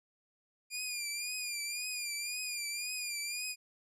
15% pulse tone with vibrato, 2415 Hz, D7, 48 cents sharp, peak -29 dBFS, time 0.7-3.56 s, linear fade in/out 50 ms, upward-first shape triangle, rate 1.9 Hz, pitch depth 77 cents each way, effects resampled to 32000 Hz

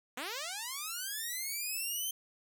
5% pulse linear sweep, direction up, 231.4 to 3136 Hz, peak -26 dBFS, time 0.17-2.11 s, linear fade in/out 5 ms, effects none

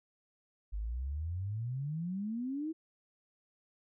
sine exponential sweep, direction up, 49 to 328.7 Hz, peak -34 dBFS, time 0.72-2.73 s, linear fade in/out 20 ms, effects none

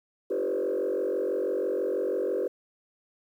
sine tone with frequency modulation, 442.8 Hz, A4, 11 cents sharp, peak -24 dBFS, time 0.3-2.48 s, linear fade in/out 10 ms, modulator 46.1 Hz, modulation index 2.2, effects tanh soft clip ceiling -22 dBFS + 10-bit

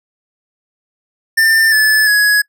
square tone with pitch steps, 1793 / 1733.9 / 1676.8 Hz, A6 / A6 / G#6, +32 / -26 / +16 cents, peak -9 dBFS, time 1.37-2.42 s, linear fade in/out 10 ms, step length 350 ms, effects noise-tail reverb RT60 0.1 s tail -25 dB re dry

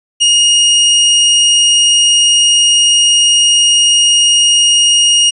sawtooth tone, 2863 Hz, F7, 42 cents sharp, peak -3 dBFS, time 0.2-5.31 s, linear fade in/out 20 ms, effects resampled to 22050 Hz

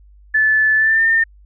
sine tone with pitch glide, 1741 to 1810.7 Hz, A6 to A6, -19 to +49 cents, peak -11 dBFS, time 0.34-1.24 s, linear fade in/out 10 ms, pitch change +68 cents, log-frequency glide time 0.76-1.06 s, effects added 50 Hz sine -43 dBFS peak until 1.45 s

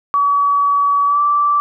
sine tone with pitch glide, 1138 to 1165.3 Hz, C#6 to D6, +45 to -14 cents, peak -11 dBFS, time 0.14-1.6 s, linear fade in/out 0 ms, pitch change +41 cents, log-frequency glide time 1.06-1.2 s, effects none

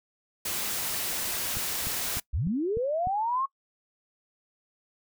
white noise, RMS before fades -31 dBFS, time 0.45-2.2 s, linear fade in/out 5 ms
click train, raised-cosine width 5 ms, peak -24 dBFS, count 6, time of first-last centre 1.57-3.072 s, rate 3.33 Hz
sine linear sweep, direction up, 47.93 to 1103 Hz, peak -25 dBFS, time 2.33-3.46 s, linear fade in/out 10 ms
effects noise-tail reverb RT60 0.1 s tail -22 dB re dry

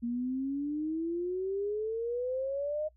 sine exponential sweep, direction up, 233.1 to 622.3 Hz, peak -30 dBFS, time 0.02-2.89 s, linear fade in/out 20 ms, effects noise-tail reverb RT60 0.1 s tail -22 dB re dry + added 60 Hz sine -60 dBFS peak until 2.96 s

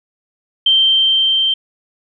sine tone with level ramp, 3135 Hz, G7, 1 cent flat, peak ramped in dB -8 to -12 dBFS, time 0.66-1.54 s, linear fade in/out 5 ms, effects none

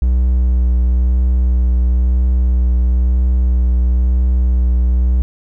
triangle tone with vibrato, 61.74 Hz, B1, in tune, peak -8 dBFS, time 0.02-5.22 s, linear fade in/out 0 ms, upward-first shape triangle, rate 1 Hz, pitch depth 21 cents each way, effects none

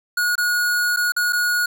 square tone with dropouts, 1449 Hz, F#6, 37 cents flat, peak -18 dBFS, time 0.17-1.66 s, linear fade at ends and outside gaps 5 ms, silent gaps 0.355-0.379 / 0.963-0.97 / 1.121-1.164 / 1.325-1.33 s, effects 8-bit

